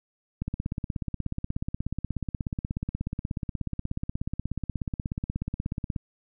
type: click train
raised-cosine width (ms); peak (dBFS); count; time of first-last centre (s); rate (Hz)
5; -17; 93; 0.42-5.962; 16.6
effects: none